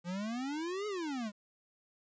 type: exponential two-way sweep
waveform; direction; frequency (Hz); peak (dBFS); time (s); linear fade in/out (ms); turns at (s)
square; up then down; 169.7 to 430 to 198.4; -36; 0.04-1.32; 50; 0.87
effects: resampled to 16000 Hz + 11-bit